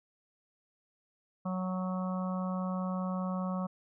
harmonic tone, 185 Hz, F#3, in tune, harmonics 1 / 3 / 4 / 5 / 6 / 7, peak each -32 / -41 / -45 / -48 / -42 / -46 dBFS, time 1.45-3.67 s, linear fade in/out 10 ms, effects none

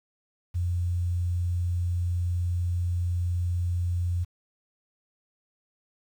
sine tone with quantisation, 87.9 Hz, F2, 12 cents sharp, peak -24 dBFS, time 0.54-4.25 s, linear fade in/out 20 ms, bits 9, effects none

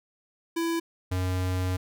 square tone pair in turn, 333.1 / 91.97 Hz, E4 / F#2, +18 / -10 cents, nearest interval octave + minor seventh, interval 2228 cents, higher first, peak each -26 dBFS, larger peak neither, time 0.56-0.8 / 1.11-1.77 s, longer second, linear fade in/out 10 ms, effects none

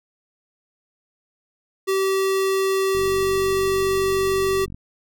square tone, 385.3 Hz, G4, 30 cents flat, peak -19 dBFS, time 1.87-4.66 s, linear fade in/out 20 ms
click train, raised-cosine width 5 ms, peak -24 dBFS, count 85, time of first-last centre 2.95-4.745 s, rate 46.8 Hz
effects none

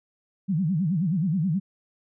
sine tone with vibrato, 172.7 Hz, F3, 19 cents flat, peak -21 dBFS, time 0.48-1.6 s, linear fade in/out 20 ms, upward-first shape sine, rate 9.4 Hz, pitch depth 250 cents each way, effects none

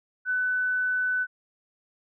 sine tone, 1500 Hz, F#6, 23 cents sharp, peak -23 dBFS, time 0.25-1.27 s, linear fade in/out 50 ms, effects none

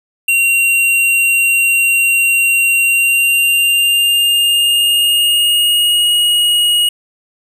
square tone with pitch glide, 2754 to 2886 Hz, F7 to F#7, -25 to -44 cents, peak -10 dBFS, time 0.28-6.89 s, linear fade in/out 5 ms, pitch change +81 cents, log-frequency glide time 2.83-6.13 s, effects none

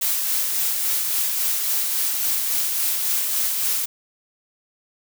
blue noise with tremolo, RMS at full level -21 dBFS, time 0.01-3.86 s, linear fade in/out 10 ms, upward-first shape sine, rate 3.6 Hz, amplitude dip 30%, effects none

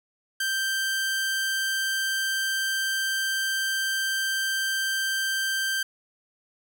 sawtooth tone, 1568 Hz, G6, in tune, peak -21 dBFS, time 0.4-5.83 s, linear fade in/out 5 ms, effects none

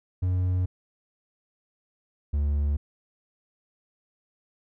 triangle tone pair in turn, 91.3 / 72.46 Hz, F#2 / D2, -23 / -23 cents, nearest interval major third, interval 400 cents, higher first, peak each -20 dBFS, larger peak neither, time 0.22-0.66 / 2.33-2.77 s, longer neither, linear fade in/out 10 ms, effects none

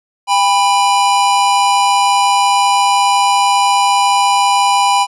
square tone pair together, 802.2 / 987.8 Hz, G5 / B5, +40 / 0 cents, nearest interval major third, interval 360 cents, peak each -13 dBFS, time 0.27-5.07 s, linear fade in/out 50 ms, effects resampled to 24000 Hz

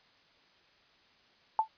sine tone with exponential decay, 880 Hz, A5, in tune, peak -19 dBFS, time 1.59-1.68 s, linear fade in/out 1 ms, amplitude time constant 19 ms, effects white hiss -64 dBFS RMS until 1.77 s + resampled to 11025 Hz

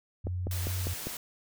sine tone, 90.3 Hz, F#2, 42 cents flat, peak -30 dBFS, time 0.24-0.94 s, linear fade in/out 10 ms
click train, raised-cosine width 2 ms, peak -21 dBFS, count 5, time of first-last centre 0.27-1.07 s, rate 5 Hz
white noise, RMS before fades -39 dBFS, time 0.51-1.17 s, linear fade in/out 2 ms
effects none

